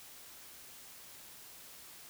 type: silence
effects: white hiss -53 dBFS RMS until 2.09 s